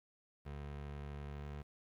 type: tone with pitch glide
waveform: 25% pulse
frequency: 72 to 72.79 Hz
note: D2 to D2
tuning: -34 to -15 cents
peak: -40 dBFS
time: 0.45-1.63 s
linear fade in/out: 20 ms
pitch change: +19 cents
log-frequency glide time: 1.32-1.51 s
effects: low-pass 3000 Hz 12 dB/octave + 11-bit